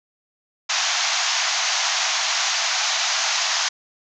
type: band-pass noise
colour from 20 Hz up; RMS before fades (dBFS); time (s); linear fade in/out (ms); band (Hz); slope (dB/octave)
white; -22; 0.69-3.69; 10; 640 to 6800; 96
effects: none